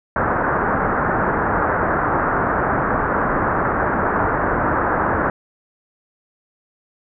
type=low-pass noise; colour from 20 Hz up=white; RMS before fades=-19 dBFS; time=0.16-5.3 s; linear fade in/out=2 ms; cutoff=1600 Hz; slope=48 dB/octave; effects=none